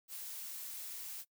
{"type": "noise", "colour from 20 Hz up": "blue", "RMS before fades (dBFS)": -45, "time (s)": [0.08, 1.25], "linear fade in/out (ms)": 50, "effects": ["noise-tail reverb RT60 0.1 s tail -21 dB re dry"]}